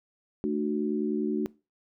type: chord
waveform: sine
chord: D major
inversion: second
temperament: equal with one note detuned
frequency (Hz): 220 / 299.3 / 370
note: A3 / D4 / F#4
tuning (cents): 0 / +33 / 0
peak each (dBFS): -30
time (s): 0.44-1.46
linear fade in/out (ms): 0
effects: noise-tail reverb RT60 0.3 s tail -23 dB re dry